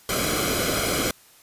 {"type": "noise with comb filter", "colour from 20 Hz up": "pink", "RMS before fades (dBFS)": -24, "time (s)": [0.09, 1.11], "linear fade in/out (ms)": 2, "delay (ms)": 1.1, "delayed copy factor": -0.75, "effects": ["white hiss -53 dBFS RMS until 1.42 s", "resampled to 32000 Hz"]}